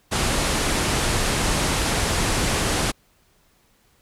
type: low-pass noise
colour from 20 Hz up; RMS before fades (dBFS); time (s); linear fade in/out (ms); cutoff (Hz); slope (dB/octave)
pink; -22; 0.11-2.92; 20; 11000; 48
effects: pink hiss -61 dBFS RMS until 4.01 s